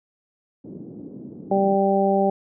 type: band-pass noise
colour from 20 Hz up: pink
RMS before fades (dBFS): -38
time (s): 0.64-1.76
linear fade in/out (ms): 10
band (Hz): 160 to 370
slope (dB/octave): 24
type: harmonic tone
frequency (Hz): 196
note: G3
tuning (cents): 0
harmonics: 1 / 2 / 3 / 4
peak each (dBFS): -22 / -22 / -22 / -22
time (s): 1.51-2.3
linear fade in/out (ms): 5
effects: none